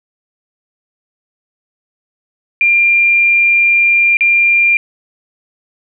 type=tone with dropouts; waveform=sine; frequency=2390 Hz; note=D7; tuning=30 cents sharp; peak=-7 dBFS; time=2.61-4.77 s; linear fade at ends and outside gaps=1 ms; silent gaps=4.17-4.208 s; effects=none